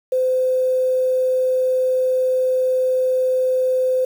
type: tone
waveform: sine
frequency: 513 Hz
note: C5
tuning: 34 cents flat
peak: -15 dBFS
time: 0.12-4.05 s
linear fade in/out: 5 ms
effects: 7-bit